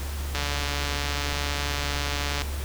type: click train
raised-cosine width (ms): 0.2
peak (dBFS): -11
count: 299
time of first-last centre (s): 0.35-2.419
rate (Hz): 144
effects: added 71 Hz sine -29 dBFS peak until 2.64 s + pink hiss -38 dBFS RMS until 2.64 s